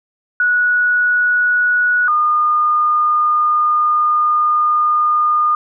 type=tone pair in turn; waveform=sine; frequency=1465 / 1217.8 Hz; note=F#6 / D#6; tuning=-18 / -38 cents; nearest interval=minor third; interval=320 cents; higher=first; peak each=-11 dBFS; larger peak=neither; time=0.4-2.08 / 2.08-5.55 s; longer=second; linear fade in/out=2 ms; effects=none